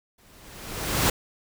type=noise with exponential growth; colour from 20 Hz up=pink; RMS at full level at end=-19 dBFS; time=0.18-1.1 s; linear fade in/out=5 ms; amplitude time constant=200 ms; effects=none